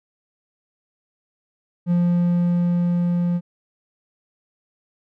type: tone with level ramp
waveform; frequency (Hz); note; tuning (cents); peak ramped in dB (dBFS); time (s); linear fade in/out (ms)
triangle; 174.61; F3; 0; -13 to -16; 1.86-3.41; 50
effects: none